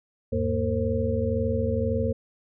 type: tone cluster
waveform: sine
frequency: 81.4 / 103.3 / 231.3 / 456.8 / 530 Hz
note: E2 / G#2 / A#3 / A#4 / C5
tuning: -21 / -9 / -13 / -35 / +22 cents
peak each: -29 dBFS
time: 0.32-2.13 s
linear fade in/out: 10 ms
effects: none